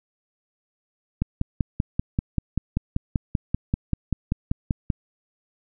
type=click train; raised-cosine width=5 ms; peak=-9 dBFS; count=20; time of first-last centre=1.22-4.902 s; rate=5.16 Hz; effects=none